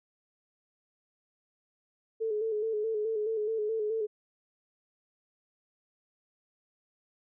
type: tone with vibrato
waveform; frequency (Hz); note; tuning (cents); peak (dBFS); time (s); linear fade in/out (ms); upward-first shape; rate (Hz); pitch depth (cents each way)
sine; 434.5; A4; -22; -28; 2.2-4.07; 20; square; 4.7; 47
effects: none